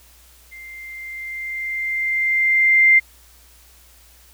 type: tone with level ramp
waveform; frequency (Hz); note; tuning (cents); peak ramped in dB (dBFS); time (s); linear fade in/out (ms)
sine; 2093; C7; 0; -36 to -8; 0.51-3; 20
effects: added 60 Hz sine -51 dBFS peak until 4.33 s + white hiss -51 dBFS RMS until 4.33 s